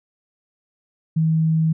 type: tone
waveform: sine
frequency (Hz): 160.1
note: D#3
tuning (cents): +50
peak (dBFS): -15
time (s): 1.16-1.73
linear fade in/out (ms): 10
effects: none